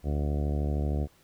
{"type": "harmonic tone", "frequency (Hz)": 73.1, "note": "D2", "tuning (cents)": -7, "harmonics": [1, 2, 3, 4, 5, 6, 7, 8, 9, 10], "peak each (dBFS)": [-27, -33, -37, -39, -41, -43, -44, -45, -46, -47], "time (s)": [0.03, 1.08], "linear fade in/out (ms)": 50, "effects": ["pink hiss -62 dBFS RMS until 1.23 s"]}